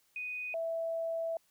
sine tone pair in turn, 2489 / 659.3 Hz, D#7 / E5, 0 / 0 cents, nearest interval octave + major seventh, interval 2300 cents, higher first, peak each -36 / -32 dBFS, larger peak second, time 0.16-0.54 / 0.54-1.37 s, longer second, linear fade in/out 2 ms, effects white hiss -71 dBFS RMS until 1.5 s

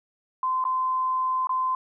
sine tone with dropouts, 1032 Hz, C6, 24 cents flat, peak -22 dBFS, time 0.43-1.75 s, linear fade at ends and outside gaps 2 ms, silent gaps 0.641-0.651 / 1.471-1.493 s, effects none

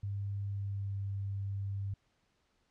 sine tone with pitch glide, 100 to 98.91 Hz, G2 to G2, +35 to +16 cents, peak -34 dBFS, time 0.03-1.94 s, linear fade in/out 5 ms, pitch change -19 cents, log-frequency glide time 0.48-0.97 s, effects pink hiss -75 dBFS RMS until 2.7 s + low-pass 6000 Hz 12 dB/octave

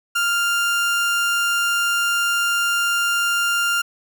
30% pulse tone, 1396.9 Hz, F6, in tune, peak -15 dBFS, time 0.15-3.82 s, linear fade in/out 10 ms, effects none

